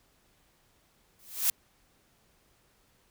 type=noise with exponential growth; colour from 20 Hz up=blue; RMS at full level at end=-22 dBFS; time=1.19-1.5 s; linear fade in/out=2 ms; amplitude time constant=66 ms; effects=pink hiss -67 dBFS RMS until 3.1 s